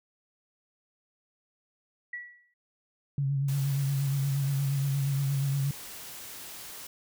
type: tone with exponential decay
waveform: sine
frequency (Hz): 1941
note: B6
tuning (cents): -31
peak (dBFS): -32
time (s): 2.13-2.54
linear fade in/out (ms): 5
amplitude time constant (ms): 87
type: tone with vibrato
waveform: sine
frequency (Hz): 138.59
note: C#3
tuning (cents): 0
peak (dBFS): -25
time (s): 3.18-5.71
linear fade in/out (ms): 2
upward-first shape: sine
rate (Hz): 8.5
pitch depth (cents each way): 40
type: noise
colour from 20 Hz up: white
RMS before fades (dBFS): -43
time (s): 3.48-6.87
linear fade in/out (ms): 5
effects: none